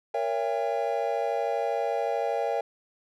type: chord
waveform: triangle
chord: A# diminished seventh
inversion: none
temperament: just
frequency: 466.2 / 559.4 / 671.3 / 805.5 Hz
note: A#4 / C#5 / E5 / G5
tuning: 0 / +16 / +31 / +47 cents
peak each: -29 dBFS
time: 0.14-2.61 s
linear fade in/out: 5 ms
effects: none